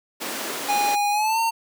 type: high-pass noise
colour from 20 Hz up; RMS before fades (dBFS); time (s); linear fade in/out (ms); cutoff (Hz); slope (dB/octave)
pink; -30; 0.2-0.96; 20; 250; 24
type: tone with pitch glide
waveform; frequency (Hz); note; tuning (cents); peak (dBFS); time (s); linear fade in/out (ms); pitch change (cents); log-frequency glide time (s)
square; 821 to 911; G#5 to A#5; -20 to -40; -20; 0.68-1.51; 20; +180; 1.11-1.4
effects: none